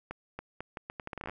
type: accelerating click train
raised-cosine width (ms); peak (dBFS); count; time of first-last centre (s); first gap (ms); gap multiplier
0.5; -23; 15; 0.11-1.296; 280; 0.77
effects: none